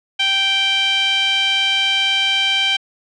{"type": "tone with band-pass filter", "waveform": "sawtooth", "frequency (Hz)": 782, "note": "G5", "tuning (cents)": -4, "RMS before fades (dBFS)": -17, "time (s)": [0.19, 2.77], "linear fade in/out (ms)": 10, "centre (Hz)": 2900, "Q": 6.2, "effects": ["resampled to 22050 Hz"]}